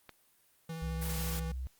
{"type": "click", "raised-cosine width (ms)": 0.3, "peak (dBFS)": -30, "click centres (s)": 0.093}
{"type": "tone with vibrato", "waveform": "square", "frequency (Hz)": 163.2, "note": "E3", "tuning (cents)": -17, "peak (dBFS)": -38, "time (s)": [0.69, 1.52], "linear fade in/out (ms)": 5, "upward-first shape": "sine", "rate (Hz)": 14, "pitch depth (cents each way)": 14}
{"type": "tone with pitch glide", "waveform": "sine", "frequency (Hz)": [65.3, 64.48], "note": ["C2", "C2"], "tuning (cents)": [-3, -25], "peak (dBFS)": -35, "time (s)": [0.82, 1.67], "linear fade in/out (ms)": 0, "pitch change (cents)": -22, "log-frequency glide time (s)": [0.99, 1.32]}
{"type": "noise", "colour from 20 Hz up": "white", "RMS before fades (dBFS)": -41, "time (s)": [1.01, 1.4], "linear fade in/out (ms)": 10}
{"effects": ["white hiss -68 dBFS RMS until 1.79 s", "Opus 32 kbps"]}